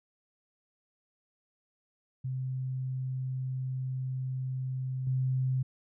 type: tone with level steps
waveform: sine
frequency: 130 Hz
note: C3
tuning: 11 cents flat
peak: -31 / -26 dBFS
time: 2.24-5.63 s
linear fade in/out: 10 ms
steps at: 5.07 s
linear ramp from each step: 2 ms
effects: none